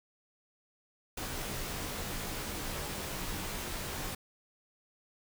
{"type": "noise with comb filter", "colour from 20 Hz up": "pink", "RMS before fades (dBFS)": -38, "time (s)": [1.17, 4.15], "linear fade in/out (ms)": 5, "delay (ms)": 18, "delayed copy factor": -0.75, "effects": []}